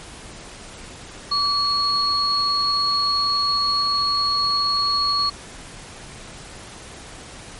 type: tone pair together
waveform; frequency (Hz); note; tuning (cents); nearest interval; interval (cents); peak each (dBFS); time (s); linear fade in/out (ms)
sine; 1148 / 4329; D6 / C#8; -40 / -42; octave + major seventh; 2298; -22 / -19; 1.31-5.3; 10
effects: pink hiss -39 dBFS RMS until 7.59 s + MP3 48 kbps